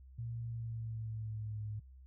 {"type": "tone with pitch glide", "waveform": "sine", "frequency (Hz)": [116.54, 106.25], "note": ["A#2", "G#2"], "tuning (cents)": [0, 40], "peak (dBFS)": -38, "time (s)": [0.18, 1.8], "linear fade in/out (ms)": 10, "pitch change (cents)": -160, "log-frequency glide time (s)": [0.45, 1.61], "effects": ["added 65 Hz sine -53 dBFS peak until 2.06 s"]}